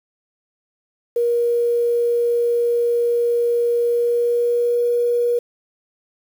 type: tone with pitch glide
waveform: sine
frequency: 474.5 to 479.5 Hz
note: A#4 to A#4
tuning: +31 to +49 cents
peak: -15 dBFS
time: 1.16-5.39 s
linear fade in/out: 5 ms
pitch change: +18 cents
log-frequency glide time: 3.79-4.83 s
effects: 7-bit